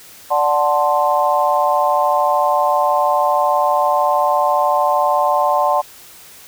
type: chord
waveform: sine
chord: D dominant seventh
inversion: none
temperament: equal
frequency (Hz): 587.3 / 740 / 880 / 1046.5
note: D5 / F#5 / A5 / C6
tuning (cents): 0 / 0 / 0 / 0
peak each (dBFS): -18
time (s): 0.3-5.82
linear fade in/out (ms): 20
effects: white hiss -41 dBFS RMS until 6.47 s